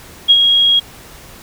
sine tone with ADSR envelope, 3288 Hz, G#7, 18 cents flat, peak -3 dBFS, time 0.28-0.8 s, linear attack 24 ms, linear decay 53 ms, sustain -5 dB, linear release 12 ms, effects pink hiss -38 dBFS RMS until 1.42 s

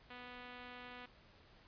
5% pulse tone, 246.9 Hz, B3, in tune, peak -38 dBFS, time 0.1-1.06 s, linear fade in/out 5 ms, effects pink hiss -64 dBFS RMS until 1.67 s + resampled to 11025 Hz

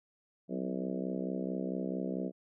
harmonic tone with a mistuned harmonic, 64.5 Hz, C2, 24 cents flat, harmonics 3 / 4 / 5 / 6 / 7 / 8 / 9 / 10, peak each -37 / -39 / -41 / -43 / -44 / -45 / -46 / -47 dBFS, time 0.48-2.32 s, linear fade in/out 50 ms, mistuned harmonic 3, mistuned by -65 cents, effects none

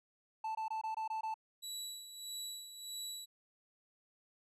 triangle tone bursts, 880 Hz, A5, in tune, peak -34 dBFS, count 7, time 0.44-1.342 s, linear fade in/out 5 ms, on 110 ms, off 22 ms
25% pulse tone with tremolo, 3923 Hz, B7, 12 cents flat, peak -37 dBFS, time 1.62-3.26 s, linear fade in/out 20 ms, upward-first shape sine, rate 1.6 Hz, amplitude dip 65%
effects resampled to 32000 Hz

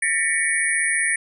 sine tone cluster, 1787 / 1942 / 2246 / 9400 Hz, A6 / B6 / C#7 / D9, +26 / -30 / +22 / +1 cents, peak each -24 dBFS, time 0.02-1.16 s, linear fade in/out 5 ms, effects none

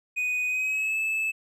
triangle tone with pitch glide, 2489 to 2614 Hz, D#7 to E7, 0 to -15 cents, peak -23 dBFS, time 0.16-1.32 s, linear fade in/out 20 ms, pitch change +85 cents, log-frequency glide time 0.47-0.98 s, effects none

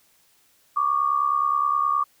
sine tone pair together, 1124.4 / 1194 Hz, C#6 / D6, +24 / +28 cents, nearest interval minor second, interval 104 cents, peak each -22 dBFS, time 0.76-2.04 s, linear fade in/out 10 ms, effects white hiss -61 dBFS RMS until 2.2 s

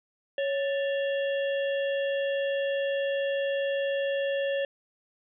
harmonic tone with a mistuned harmonic, 554.4 Hz, C#5, in tune, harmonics 1 / 3 / 5 / 6, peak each -26 / -36 / -40 / -42 dBFS, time 0.38-4.65 s, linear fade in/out 2 ms, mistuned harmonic 3, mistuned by +100 cents, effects none

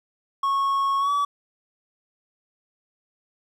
triangle tone with pitch glide, 1100 to 1144.1 Hz, C#6 to D6, -14 to -46 cents, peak -18 dBFS, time 0.43-1.25 s, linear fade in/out 5 ms, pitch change +68 cents, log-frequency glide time 0.99-1.11 s, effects 10-bit

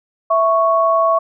sine tone pair together, 659.3 / 1108.8 Hz, E5 / C#6, 0 / 0 cents, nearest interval major sixth, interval 900 cents, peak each -14 dBFS, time 0.3-1.19 s, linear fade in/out 10 ms, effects none

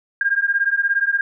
sine beating tone pair, 1604 / 1621 Hz, G6 / G#6, +39 / -42 cents, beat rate 17 Hz, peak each -19 / -19 dBFS, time 0.21-1.21 s, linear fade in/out 2 ms, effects none

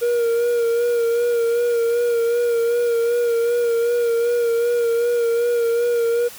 triangle tone with vibrato, 471.3 Hz, A#4, 19 cents sharp, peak -14 dBFS, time 0.01-6.29 s, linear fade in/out 20 ms, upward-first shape sine, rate 2.6 Hz, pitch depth 32 cents each way, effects white hiss -39 dBFS RMS until 6.38 s

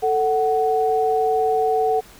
sine tone pair together, 443 / 745 Hz, A4 / F#5, +12 / +12 cents, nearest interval major sixth, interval 900 cents, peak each -19 dBFS, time 0.02-2.01 s, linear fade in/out 20 ms, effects pink hiss -46 dBFS RMS until 2.19 s

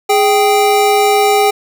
square tone pair together, 415.3 / 784 Hz, G#4 / G5, 0 / 0 cents, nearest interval major seventh, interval 1100 cents, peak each -12 dBFS, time 0.09-1.51 s, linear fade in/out 10 ms, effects none

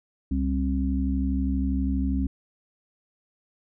sine tone cluster, 67.4 / 194.9 / 267.3 Hz, C#2 / G3 / C4, -48 / -10 / +37 cents, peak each -25 / -29 / -27 dBFS, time 0.31-2.27 s, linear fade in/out 5 ms, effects none

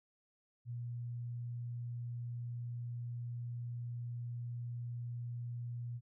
sine tone, 119.9 Hz, A#2, 49 cents sharp, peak -39 dBFS, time 0.65-6.01 s, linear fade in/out 50 ms, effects none

